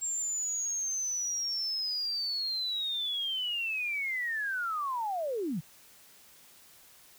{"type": "linear sweep", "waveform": "sine", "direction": "down", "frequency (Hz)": [7459, 134.4], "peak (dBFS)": -30, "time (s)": [0.01, 5.61], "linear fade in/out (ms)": 20, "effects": ["white hiss -57 dBFS RMS until 7.18 s"]}